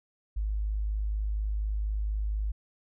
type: tone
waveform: sine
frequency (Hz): 52.1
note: G#1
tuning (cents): +6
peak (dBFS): -27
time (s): 0.36-2.52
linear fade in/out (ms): 10
effects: none